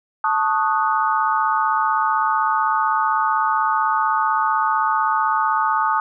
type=chord; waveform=sine; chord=D# half-diminished seventh; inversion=second; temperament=equal; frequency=880 / 1108.7 / 1244.5 / 1480 Hz; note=A5 / C#6 / D#6 / F#6; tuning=0 / 0 / 0 / 0 cents; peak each=-20 / -24 / -20 / -26 dBFS; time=0.24-6 s; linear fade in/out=2 ms; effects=none

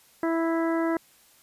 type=harmonic tone; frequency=329.6 Hz; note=E4; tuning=in tune; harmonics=1 / 2 / 3 / 4 / 5 / 6; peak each=-24 / -30 / -34 / -36 / -38 / -40 dBFS; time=0.23-0.97 s; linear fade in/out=2 ms; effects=white hiss -58 dBFS RMS until 1.42 s + resampled to 32000 Hz

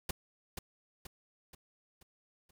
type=noise with echo; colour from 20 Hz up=pink; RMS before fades=-35 dBFS; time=0.09-0.11 s; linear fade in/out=5 ms; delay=480 ms; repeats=5; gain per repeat=-6 dB; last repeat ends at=2.51 s; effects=none

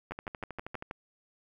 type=two click trains; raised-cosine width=0.5 ms; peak=-24 / -22 dBFS; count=10 / 6; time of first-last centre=0.11-0.824 / 0.12-0.911 s; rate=12.6 / 6.32 Hz; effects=10-bit

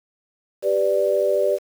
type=chord; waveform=sine; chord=G major; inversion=none; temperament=equal; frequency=392 / 493.9 / 587.3 Hz; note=G4 / B4 / D5; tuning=0 / 0 / 0 cents; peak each=-22 / -23 / -19 dBFS; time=0.62-1.59 s; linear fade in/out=50 ms; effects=7-bit

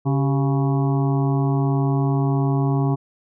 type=harmonic tone with a mistuned harmonic; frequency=138.59 Hz; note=C#3; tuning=in tune; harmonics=1 / 2 / 3 / 5 / 6 / 7 / 8; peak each=-18 / -24 / -28 / -32 / -34 / -35 / -36 dBFS; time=0.05-2.96 s; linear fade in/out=20 ms; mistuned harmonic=3; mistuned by=-86 cents; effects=none

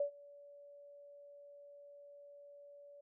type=tone with ADSR envelope; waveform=sine; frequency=573 Hz; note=D5; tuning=43 cents flat; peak=-30 dBFS; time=0-3.01 s; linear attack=4 ms; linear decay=99 ms; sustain=-24 dB; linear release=8 ms; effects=none

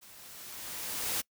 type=noise with level ramp; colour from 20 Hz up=white; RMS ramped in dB=-54 to -31 dBFS; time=0.01-1.22 s; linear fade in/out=20 ms; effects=noise-tail reverb RT60 0.1 s tail -24 dB re dry

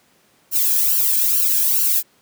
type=noise with flanger; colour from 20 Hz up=violet; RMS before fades=-17 dBFS; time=0.51-2.03 s; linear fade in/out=50 ms; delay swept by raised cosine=0.69 to 1.24 ms; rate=2.3 Hz; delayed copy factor=+0.9; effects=pink hiss -57 dBFS RMS until 2.21 s + high-pass 150 Hz 12 dB/octave

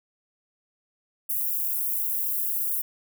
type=high-pass noise; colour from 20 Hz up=white; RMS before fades=-27 dBFS; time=1.29-2.82 s; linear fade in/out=10 ms; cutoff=12000 Hz; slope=24 dB/octave; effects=none

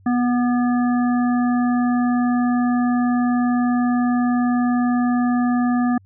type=harmonic tone with a mistuned harmonic; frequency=244.8 Hz; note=B3; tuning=15 cents flat; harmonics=1 / 3 / 5 / 7; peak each=-16 / -26 / -30 / -33 dBFS; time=0.06-5.98 s; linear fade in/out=5 ms; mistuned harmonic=5; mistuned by=-18 cents; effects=added 96 Hz sine -48 dBFS peak until 6.05 s

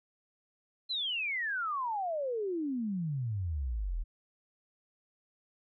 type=exponential sweep; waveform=sine; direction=down; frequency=4163 to 36.78 Hz; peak=-31 dBFS; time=0.89-4.04 s; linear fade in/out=20 ms; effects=none

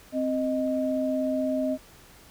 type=tone pair together; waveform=sine; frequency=261.6 / 622.2 Hz; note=C4 / D#5; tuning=0 / 0 cents; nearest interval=octave + minor third; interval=1500 cents; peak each=-26 / -27 dBFS; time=0.12-1.78 s; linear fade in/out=50 ms; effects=pink hiss -52 dBFS RMS until 2.3 s

